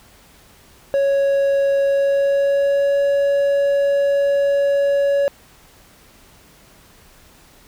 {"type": "tone with pitch glide", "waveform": "triangle", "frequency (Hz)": [554.4, 562.1], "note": ["C#5", "C#5"], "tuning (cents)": [0, 24], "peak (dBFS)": -12, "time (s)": [0.94, 5.28], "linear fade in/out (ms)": 0, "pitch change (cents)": 24, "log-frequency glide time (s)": [1.85, 2.98], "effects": ["pink hiss -49 dBFS RMS until 7.67 s"]}